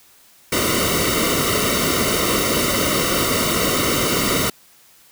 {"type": "noise with comb filter", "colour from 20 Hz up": "pink", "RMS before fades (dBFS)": -19, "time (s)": [0.52, 4.5], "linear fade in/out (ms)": 5, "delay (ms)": 1.2, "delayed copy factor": -0.9, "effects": ["white hiss -51 dBFS RMS until 5.11 s"]}